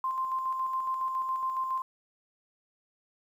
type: tone with tremolo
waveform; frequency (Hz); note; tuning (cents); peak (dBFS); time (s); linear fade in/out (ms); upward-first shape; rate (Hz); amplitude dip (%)
sine; 1046.5; C6; 0; -27; 0.04-1.82; 2; square; 7.2; 35
effects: 10-bit